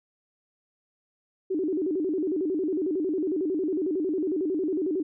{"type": "tone with vibrato", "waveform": "sine", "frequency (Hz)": 340, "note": "F4", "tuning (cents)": -46, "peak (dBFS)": -24, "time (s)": [1.5, 5.03], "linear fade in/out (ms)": 10, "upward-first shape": "square", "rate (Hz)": 11, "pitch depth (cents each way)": 190, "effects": []}